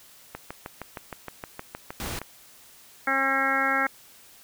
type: click train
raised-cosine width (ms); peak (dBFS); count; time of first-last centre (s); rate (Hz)
0.5; -19; 13; 0.35-2.216; 6.43
type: noise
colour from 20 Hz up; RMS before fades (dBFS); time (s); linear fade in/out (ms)
pink; -33; 2-2.19; 0
type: harmonic tone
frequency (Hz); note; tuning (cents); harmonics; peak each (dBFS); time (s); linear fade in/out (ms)
270; C#4; -45; 1 / 2 / 3 / 4 / 5 / 6 / 7 / 8; -33 / -33 / -30 / -36 / -27 / -27 / -30 / -30; 3.07-3.87; 5
effects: white hiss -52 dBFS RMS until 4.43 s